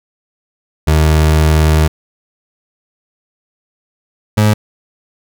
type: tone pair in turn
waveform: 30% pulse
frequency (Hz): 77.78 / 106.13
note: D#2 / G#2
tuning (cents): 0 / +38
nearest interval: perfect fourth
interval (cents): 538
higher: second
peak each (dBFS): -5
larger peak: neither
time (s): 0.87-1.88 / 4.37-4.54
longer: first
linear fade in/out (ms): 10
effects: none